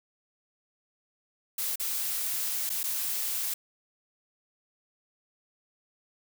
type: noise with dropouts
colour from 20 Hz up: blue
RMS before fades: -31 dBFS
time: 1.58-3.54 s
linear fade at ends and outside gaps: 5 ms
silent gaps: 1.758-1.797 / 2.694-2.7 / 2.832-2.838 s
effects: none